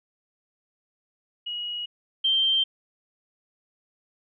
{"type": "tone pair in turn", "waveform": "sine", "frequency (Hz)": [2901, 3145], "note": ["F#7", "G7"], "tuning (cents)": [-35, 5], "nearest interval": "minor second", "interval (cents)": 140, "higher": "second", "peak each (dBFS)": [-29, -19], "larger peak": "second", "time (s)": [[1.46, 1.86], [2.24, 2.64]], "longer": "neither", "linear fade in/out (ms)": 10, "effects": []}